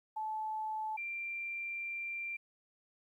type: tone pair in turn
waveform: sine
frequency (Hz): 868 / 2367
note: A5 / D7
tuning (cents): -24 / +13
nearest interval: octave + perfect fourth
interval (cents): 1737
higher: second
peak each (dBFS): -35 / -37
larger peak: first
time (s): 0.16-0.97 / 0.97-2.37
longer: second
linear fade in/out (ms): 10
effects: 12-bit